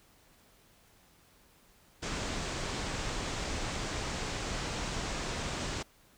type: low-pass noise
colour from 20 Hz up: pink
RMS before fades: -36 dBFS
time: 2.02-5.83 s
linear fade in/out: 10 ms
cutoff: 8000 Hz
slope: 48 dB/octave
effects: pink hiss -63 dBFS RMS until 6.17 s